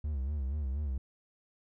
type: tone with vibrato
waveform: triangle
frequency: 70.2 Hz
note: C#2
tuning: 22 cents sharp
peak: -29 dBFS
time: 0.04-0.98 s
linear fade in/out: 5 ms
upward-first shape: sine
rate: 4.2 Hz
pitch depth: 140 cents each way
effects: none